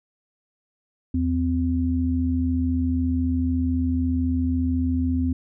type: tone pair together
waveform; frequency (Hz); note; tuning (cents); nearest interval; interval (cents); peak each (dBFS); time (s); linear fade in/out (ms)
sine; 81.01 / 257.2; E2 / C4; -30 / -30; octave + minor sixth; 2000; -23 / -22; 1.14-5.33; 5
effects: none